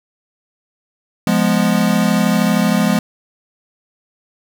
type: chord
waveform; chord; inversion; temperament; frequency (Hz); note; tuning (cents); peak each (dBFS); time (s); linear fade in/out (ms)
square; F diminished; none; equal; 174.61 / 207.7 / 246.9; F3 / Ab3 / Cb4; 0 / 0 / 0; -18 / -16 / -19; 1.27-2.99; 2
effects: none